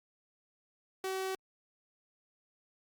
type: tone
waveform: sawtooth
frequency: 380 Hz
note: F#4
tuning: 46 cents sharp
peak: -30 dBFS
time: 1.04-1.35 s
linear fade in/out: 2 ms
effects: Opus 48 kbps